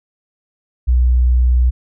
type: tone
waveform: sine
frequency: 61.74 Hz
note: B1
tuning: in tune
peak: -9 dBFS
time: 0.87-1.71 s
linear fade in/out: 20 ms
effects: none